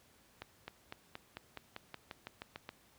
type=accelerating click train; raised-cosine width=0.3 ms; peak=-27 dBFS; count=13; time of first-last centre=0.42-2.691 s; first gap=260 ms; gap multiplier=0.94; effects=pink hiss -66 dBFS RMS until 2.98 s + high-pass 60 Hz 12 dB/octave